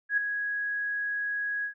sine tone with ADSR envelope, 1661.2 Hz, G#6, in tune, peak -20 dBFS, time 0.09-1.74 s, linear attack 86 ms, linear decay 3 ms, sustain -8 dB, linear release 98 ms, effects none

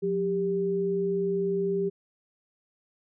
sine tone pair together, 179.09 / 395.6 Hz, F3 / G4, +44 / +16 cents, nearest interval octave + major second, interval 1372 cents, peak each -31 / -25 dBFS, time 0.02-1.9 s, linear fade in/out 20 ms, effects none

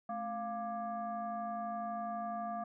sine tone with frequency modulation, 698.5 Hz, F5, in tune, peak -36 dBFS, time 0.09-2.64 s, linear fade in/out 5 ms, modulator 483 Hz, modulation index 0.9, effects none

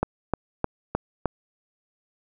click train, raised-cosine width 1 ms, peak -8 dBFS, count 5, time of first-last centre 0.03-1.257 s, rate 3.26 Hz, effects none

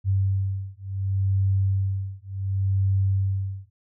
sine beating tone pair, 96.6 / 97.29 Hz, G2 / G2, -25 / -13 cents, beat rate 0.69 Hz, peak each -24 dBFS, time 0.04-3.7 s, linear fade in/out 50 ms, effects none

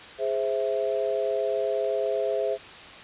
sine chord, Ab augmented, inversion none, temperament equal, 415.3 / 523.3 / 659.3 Hz, Ab4 / C5 / E5, 0 / 0 / 0 cents, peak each -28 dBFS, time 0.18-2.58 s, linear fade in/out 50 ms, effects white hiss -43 dBFS RMS until 3.03 s + resampled to 8000 Hz

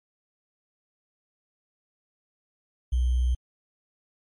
sine tone with sample-and-hold, 61.9 Hz, B1, 5 cents sharp, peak -20 dBFS, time 2.92-3.35 s, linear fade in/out 10 ms, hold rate 3150 Hz, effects MP3 48 kbps

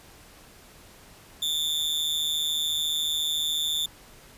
40% pulse tone with amplitude modulation, 3540 Hz, A7, 10 cents sharp, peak -20 dBFS, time 1.42-3.86 s, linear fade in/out 5 ms, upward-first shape sine, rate 154 Hz, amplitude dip 80%, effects pink hiss -51 dBFS RMS until 4.37 s + resampled to 32000 Hz

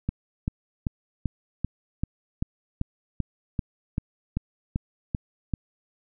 click train, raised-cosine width 5 ms, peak -13 dBFS, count 15, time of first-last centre 0.09-5.537 s, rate 2.57 Hz, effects none

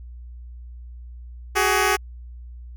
10% pulse tone pair together, 376.5 / 416.3 Hz, F#4 / G#4, +30 / +4 cents, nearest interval major second, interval 174 cents, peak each -12 dBFS, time 1.55-1.97 s, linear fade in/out 20 ms, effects added 60 Hz sine -36 dBFS peak until 2.76 s

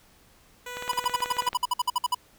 10% pulse tone, 492.4 Hz, B4, 5 cents flat, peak -27 dBFS, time 0.66-1.49 s, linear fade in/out 5 ms
click train, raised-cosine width 0.3 ms, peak -18 dBFS, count 15, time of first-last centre 0.77-1.531 s, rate 18.4 Hz
square tone bursts, 987.8 Hz, B5, in tune, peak -22 dBFS, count 16, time 0.89-2.147 s, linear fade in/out 5 ms, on 27 ms, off 55 ms
effects pink hiss -58 dBFS RMS until 2.38 s

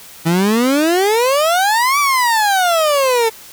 30% pulse exponential two-way sweep, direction up then down, 160 to 1174.7 to 439.7 Hz, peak -9 dBFS, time 0.25-3.3 s, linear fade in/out 20 ms, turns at 1.99 s, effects white hiss -38 dBFS RMS until 3.52 s

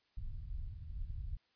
pink low-pass noise, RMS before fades -42 dBFS, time 0.17-1.37 s, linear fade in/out 5 ms, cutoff 100 Hz, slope 24 dB/octave, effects white hiss -75 dBFS RMS until 1.55 s + resampled to 11025 Hz

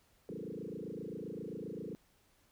sine tone with frequency modulation, 315.2 Hz, D#4, 23 cents sharp, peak -40 dBFS, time 0.29-1.95 s, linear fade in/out 0 ms, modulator 27.6 Hz, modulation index 6, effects pink hiss -70 dBFS RMS until 2.51 s

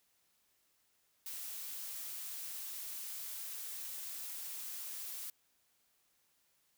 blue noise, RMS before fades -44 dBFS, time 1.26-5.3 s, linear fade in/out 2 ms, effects white hiss -75 dBFS RMS until 6.77 s

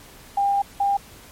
sine tone bursts at uneven times, 800 Hz, G5, 35 cents sharp, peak -17 dBFS, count 2, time 0.37-0.62 / 0.8-0.97 s, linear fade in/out 5 ms, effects pink hiss -46 dBFS RMS until 1.31 s + MP3 64 kbps

